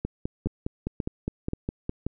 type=two click trains; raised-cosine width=3 ms; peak=-15 / -15 dBFS; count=10 / 4; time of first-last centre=0.05-1.894 / 0.47-2.066 s; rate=4.88 / 1.88 Hz; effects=none